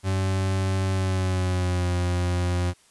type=tone with pitch glide; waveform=40% pulse; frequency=95.4 to 89.01 Hz; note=G2 to F2; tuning=-47 to +33 cents; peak=-21 dBFS; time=0.03-2.74 s; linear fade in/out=50 ms; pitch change=-120 cents; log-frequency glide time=0.9-1.91 s; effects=white hiss -58 dBFS RMS until 2.9 s + resampled to 24000 Hz